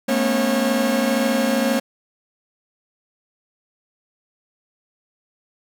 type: tone cluster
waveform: 45% pulse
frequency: 219.5 / 241.5 / 274.5 / 542 Hz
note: A3 / B3 / C#4 / C#5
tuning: -4 / -39 / -17 / -39 cents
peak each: -23 / -22 / -26 / -22 dBFS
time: 0.08-1.8 s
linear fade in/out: 10 ms
effects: none